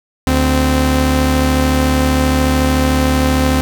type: tone pair together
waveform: sawtooth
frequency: 73.42 / 259.4 Hz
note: D2 / C4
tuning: 0 / -15 cents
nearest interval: octave + minor seventh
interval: 2185 cents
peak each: -10 dBFS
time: 0.27-3.61 s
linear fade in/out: 0 ms
effects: none